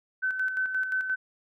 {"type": "tone with tremolo", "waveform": "sine", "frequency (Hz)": 1523, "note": "F#6", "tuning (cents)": 50, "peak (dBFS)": -24, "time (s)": [0.22, 1.16], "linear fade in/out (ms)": 20, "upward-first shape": "square", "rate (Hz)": 5.7, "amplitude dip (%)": 50, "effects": []}